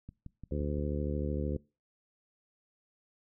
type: click train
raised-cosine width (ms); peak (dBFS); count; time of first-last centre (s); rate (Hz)
5; -32; 5; 0.09-0.783; 5.77
type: harmonic tone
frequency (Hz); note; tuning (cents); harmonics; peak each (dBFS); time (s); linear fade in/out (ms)
73.2; D2; -5; 1 / 2 / 3 / 4 / 5 / 6 / 7; -34 / -37 / -39 / -40 / -41 / -42 / -42; 0.51-1.57; 5
effects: noise-tail reverb RT60 0.3 s tail -23 dB re dry